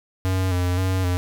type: tone with vibrato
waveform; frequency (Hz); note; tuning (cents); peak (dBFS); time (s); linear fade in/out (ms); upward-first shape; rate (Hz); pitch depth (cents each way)
square; 91.6; F#2; -17; -20; 0.25-1.17; 0; square; 1.9; 38
effects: none